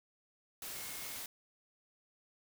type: tone in noise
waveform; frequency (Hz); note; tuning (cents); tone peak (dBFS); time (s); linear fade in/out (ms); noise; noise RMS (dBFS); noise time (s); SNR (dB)
sine; 2160; C#7; -45; -54; 0.75-1.17; 2; white; -44; 0.62-1.26; -13
effects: none